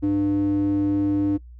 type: tone with band-pass filter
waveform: square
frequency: 99.8 Hz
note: G2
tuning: 32 cents sharp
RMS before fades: -21 dBFS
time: 0.02-1.38 s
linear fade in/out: 20 ms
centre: 280 Hz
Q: 5.5
effects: noise-tail reverb RT60 0.1 s tail -24 dB re dry + added 60 Hz sine -40 dBFS peak until 1.59 s